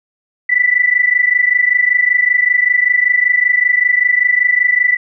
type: tone pair together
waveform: sine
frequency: 1966.8 / 1992 Hz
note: B6 / B6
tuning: -8 / +14 cents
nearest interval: unison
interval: 22 cents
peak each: -12 / -13 dBFS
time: 0.49-4.97 s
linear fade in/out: 10 ms
effects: none